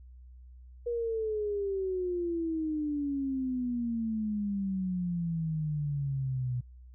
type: exponential sweep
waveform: sine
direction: down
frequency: 480.3 to 122.2 Hz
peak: -29 dBFS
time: 0.86-6.61 s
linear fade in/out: 10 ms
effects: added 62 Hz sine -48 dBFS peak until 6.94 s